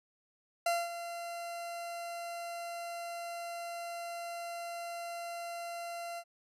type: tone with ADSR envelope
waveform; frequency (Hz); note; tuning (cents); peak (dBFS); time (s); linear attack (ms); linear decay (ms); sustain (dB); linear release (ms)
40% pulse; 686; F5; -31; -26; 0.66-6.24; 4; 220; -12; 59
effects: resampled to 32000 Hz